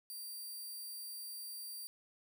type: tone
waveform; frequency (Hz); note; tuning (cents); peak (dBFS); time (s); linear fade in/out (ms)
5% pulse; 4710; D8; +4; -37; 0.1-1.87; 0
effects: none